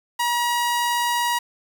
sawtooth tone, 957 Hz, A#5, 45 cents sharp, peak -16 dBFS, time 0.19-1.39 s, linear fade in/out 10 ms, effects 7-bit

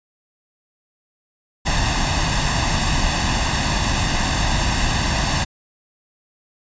pink noise with comb filter, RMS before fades -19 dBFS, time 1.65-5.45 s, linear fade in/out 20 ms, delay 1.1 ms, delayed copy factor +0.7, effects resampled to 16000 Hz

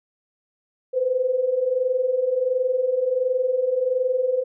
sine tone pair together, 492.6 / 514 Hz, B4 / C5, -5 / -31 cents, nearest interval minor second, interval 74 cents, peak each -25 / -20 dBFS, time 0.93-4.44 s, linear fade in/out 20 ms, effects none

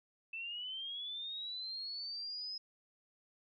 sine linear sweep, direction up, 2637 to 5120 Hz, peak -40 dBFS, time 0.33-2.58 s, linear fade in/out 5 ms, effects none

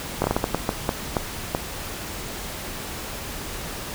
slowing click train, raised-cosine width 1 ms, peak -6 dBFS, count 11, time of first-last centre 0.22-1.549 s, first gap 21 ms, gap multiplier 1.38, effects pink hiss -33 dBFS RMS until 3.94 s

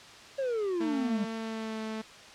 triangle exponential sweep, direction down, 559 to 196 Hz, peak -26 dBFS, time 0.38-1.25 s, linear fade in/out 10 ms
sawtooth tone with pitch glide, 224.7 to 219.4 Hz, A3 to A3, +37 to -5 cents, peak -30 dBFS, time 0.8-2.02 s, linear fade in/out 10 ms, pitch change -42 cents, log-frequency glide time 1.34-1.81 s
effects white hiss -49 dBFS RMS until 2.34 s + low-pass 5000 Hz 12 dB/octave

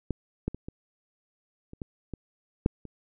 clicks, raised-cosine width 3 ms, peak -15 / -15 / -24 / -24 / -30 / -22 / -22 / -8 / -28 dBFS, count 9, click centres 0.107 / 0.48 / 0.546 / 0.685 / 1.734 / 1.818 / 2.137 / 2.661 / 2.853 s, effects none

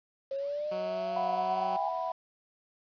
sine linear sweep, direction up, 540 to 814 Hz, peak -31 dBFS, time 0.31-1.89 s, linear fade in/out 5 ms
10% pulse tone with pitch glide, 185 to 186.93 Hz, F#3 to F#3, 0 to +18 cents, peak -30 dBFS, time 0.71-1.77 s, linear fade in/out 10 ms, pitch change +18 cents, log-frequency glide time 1.32-1.43 s
sine chord, E suspended second, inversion none, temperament equal, 659.3 / 740 / 987.8 Hz, E5 / F#5 / B5, 0 / 0 / 0 cents, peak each -35 dBFS, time 1.16-2.12 s, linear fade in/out 5 ms
effects resampled to 11025 Hz + 9-bit

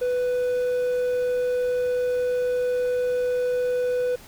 triangle tone, 496.1 Hz, B4, 8 cents sharp, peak -19 dBFS, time 0.01-4.16 s, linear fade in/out 10 ms, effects pink hiss -47 dBFS RMS until 4.27 s

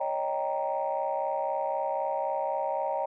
sine chord, Eb dominant seventh, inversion third, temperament equal with one note detuned, 554.4 / 618.3 / 784 / 932.3 Hz, Db5 / Eb5 / G5 / Bb5, 0 / -11 / 0 / 0 cents, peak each -32 dBFS, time 0-3.06 s, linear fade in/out 10 ms, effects tanh soft clip ceiling -19 dBFS

